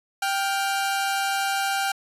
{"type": "tone pair together", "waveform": "sawtooth", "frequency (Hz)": [784, 1408.7], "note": ["G5", "F6"], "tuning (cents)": [0, 15], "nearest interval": "minor seventh", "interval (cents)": 1015, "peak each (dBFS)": [-20, -25], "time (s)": [0.22, 1.92], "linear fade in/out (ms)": 5, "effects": ["resampled to 32000 Hz"]}